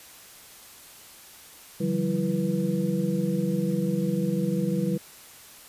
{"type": "tone cluster", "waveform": "sine", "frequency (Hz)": [146, 171.7, 191.8, 332.3, 487.3], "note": ["D3", "F3", "G3", "E4", "B4"], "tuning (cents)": [-10, -29, -37, 14, -23], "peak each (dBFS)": [-32, -29, -26, -32, -32], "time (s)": [1.8, 4.98], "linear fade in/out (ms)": 10, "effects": ["white hiss -48 dBFS RMS until 5.68 s", "resampled to 32000 Hz"]}